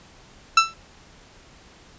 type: tone with exponential decay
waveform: sawtooth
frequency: 1331 Hz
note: E6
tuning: 16 cents sharp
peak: -5 dBFS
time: 0.57-0.74 s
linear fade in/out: 5 ms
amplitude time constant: 36 ms
effects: pink hiss -50 dBFS RMS until 1.98 s + resampled to 16000 Hz